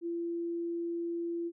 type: tone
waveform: sine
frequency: 340 Hz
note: F4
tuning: 46 cents flat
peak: -32 dBFS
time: 0.01-1.52 s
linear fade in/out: 50 ms
effects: none